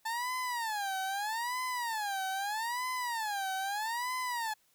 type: tone with vibrato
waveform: 30% pulse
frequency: 880 Hz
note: A5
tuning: in tune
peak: -30 dBFS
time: 0.05-4.54 s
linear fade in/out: 10 ms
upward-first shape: sine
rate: 0.79 Hz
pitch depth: 250 cents each way
effects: white hiss -70 dBFS RMS until 4.74 s